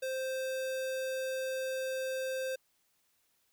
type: tone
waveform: square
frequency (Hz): 523.3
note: C5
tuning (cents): 0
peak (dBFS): -34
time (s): 0.02-2.56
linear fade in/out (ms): 10
effects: white hiss -74 dBFS RMS until 3.52 s